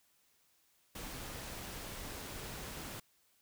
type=noise; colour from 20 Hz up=pink; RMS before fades=-45 dBFS; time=0.95-3 s; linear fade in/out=5 ms; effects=white hiss -72 dBFS RMS until 3.41 s